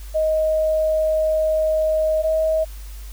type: tone pair in turn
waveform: sine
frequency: 627 / 634.7 Hz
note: D#5 / D#5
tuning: +13 / +34 cents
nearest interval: unison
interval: 21 cents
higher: second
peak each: -16 dBFS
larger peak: neither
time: 0.14-2.23 / 2.23-2.65 s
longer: first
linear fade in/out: 20 ms
effects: added 50 Hz sine -32 dBFS peak until 3.12 s + white hiss -46 dBFS RMS until 3.12 s